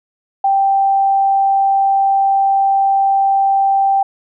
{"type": "tone", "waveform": "sine", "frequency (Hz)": 784, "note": "G5", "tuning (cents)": 0, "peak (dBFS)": -10, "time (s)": [0.44, 4.03], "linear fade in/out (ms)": 5, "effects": []}